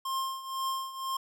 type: tone with tremolo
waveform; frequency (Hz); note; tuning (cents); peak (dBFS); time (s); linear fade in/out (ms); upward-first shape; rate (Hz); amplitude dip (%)
square; 1062; C6; +25; -29; 0.05-1.17; 5; triangle; 2; 80
effects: none